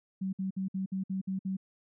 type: tone bursts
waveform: sine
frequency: 190.5 Hz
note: G3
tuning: 49 cents flat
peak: -30 dBFS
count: 8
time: 0.21-1.569 s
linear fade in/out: 10 ms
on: 120 ms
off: 57 ms
effects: none